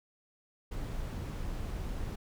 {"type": "noise", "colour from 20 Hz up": "brown", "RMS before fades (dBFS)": -37, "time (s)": [0.71, 2.16], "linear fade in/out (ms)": 10, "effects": []}